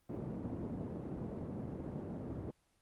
pink band-pass noise, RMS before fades -42 dBFS, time 0.09-2.51 s, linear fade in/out 5 ms, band 110 to 410 Hz, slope 12 dB/octave, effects pink hiss -75 dBFS RMS until 2.81 s + Opus 24 kbps

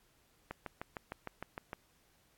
click train, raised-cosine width 0.5 ms, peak -25 dBFS, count 9, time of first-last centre 0.51-1.731 s, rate 6.55 Hz, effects pink hiss -70 dBFS RMS until 2.37 s + AAC 64 kbps

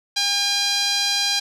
sawtooth tone with band-pass filter, 807 Hz, G#5, 50 cents flat, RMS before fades -21 dBFS, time 0.16-1.4 s, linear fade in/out 10 ms, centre 4500 Hz, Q 2.6, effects none

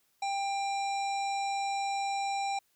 harmonic tone, 793 Hz, G5, 20 cents sharp, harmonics 1 / 3 / 5 / 7 / 9 / 10, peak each -30 / -40 / -44 / -47 / -49 / -50 dBFS, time 0.22-2.59 s, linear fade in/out 5 ms, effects white hiss -72 dBFS RMS until 2.75 s

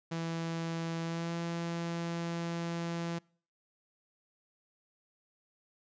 sawtooth tone with pitch glide, 165.5 to 169.08 Hz, E3 to E3, +7 to +44 cents, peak -30 dBFS, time 0.11-3.19 s, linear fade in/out 10 ms, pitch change +37 cents, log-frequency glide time 1.03-1.34 s, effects noise-tail reverb RT60 0.5 s tail -26 dB re dry + resampled to 16000 Hz

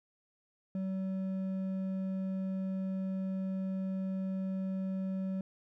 sine tone with hard clipping, 190 Hz, F#3, 46 cents sharp, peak -34 dBFS, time 0.75-5.41 s, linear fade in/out 2 ms, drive 5 dB, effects none

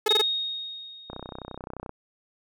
sawtooth tone bursts, 428.7 Hz, A4, 45 cents flat, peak -17 dBFS, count 4, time 0.06-0.216 s, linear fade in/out 5 ms, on 24 ms, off 20 ms
sine tone with exponential decay, 3729 Hz, A#7, in tune, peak -18 dBFS, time 0.09-1.57 s, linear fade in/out 2 ms, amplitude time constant 320 ms
click train, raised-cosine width 1 ms, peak -22 dBFS, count 26, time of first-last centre 1.1-1.894 s, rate 31.5 Hz
effects none

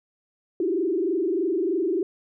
sine tone with frequency modulation, 356.5 Hz, F4, 36 cents sharp, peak -21 dBFS, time 0.6-2.03 s, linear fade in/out 2 ms, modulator 23.2 Hz, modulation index 1.8, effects none

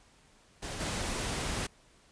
pink noise with level steps, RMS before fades -39 / -34 dBFS, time 0.62-1.67 s, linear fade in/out 10 ms, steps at 0.8 s, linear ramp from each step 5 ms, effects pink hiss -62 dBFS RMS until 2.11 s + resampled to 22050 Hz

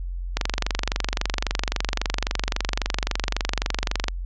click train, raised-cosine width 0.2 ms, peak -5 dBFS, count 89, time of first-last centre 0.37-4.083 s, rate 23.7 Hz, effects added 44 Hz sine -27 dBFS peak until 4.25 s + resampled to 16000 Hz

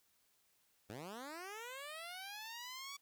10% pulse linear sweep, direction up, 92.5 to 1147 Hz, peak -38 dBFS, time 0.89-2.97 s, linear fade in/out 10 ms, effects white hiss -75 dBFS RMS until 3.01 s

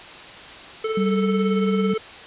square tone with tremolo, 440 Hz, A4, in tune, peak -21 dBFS, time 0.84-1.98 s, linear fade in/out 5 ms, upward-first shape sine, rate 18 Hz, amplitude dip 50%
sine tone, 193.4 Hz, G3, 23 cents flat, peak -19 dBFS, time 0.97-1.94 s, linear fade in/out 5 ms
effects white hiss -39 dBFS RMS until 2.26 s + resampled to 8000 Hz

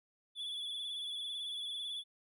triangle tone with vibrato, 3425 Hz, A7, 47 cents flat, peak -37 dBFS, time 0.35-2.04 s, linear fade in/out 50 ms, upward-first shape sine, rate 18 Hz, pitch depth 42 cents each way, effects none

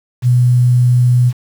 sine tone with quantisation, 123.47 Hz, B2, in tune, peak -7 dBFS, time 0.22-1.33 s, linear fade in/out 50 ms, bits 6, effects none

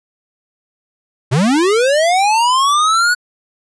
square linear sweep, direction up, 113.1 to 1480 Hz, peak -11 dBFS, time 1.31-3.15 s, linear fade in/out 20 ms, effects resampled to 22050 Hz

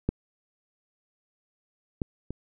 clicks, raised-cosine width 3 ms, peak -11 / -15 / -21 dBFS, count 3, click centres 0.09 / 2.018 / 2.306 s, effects none

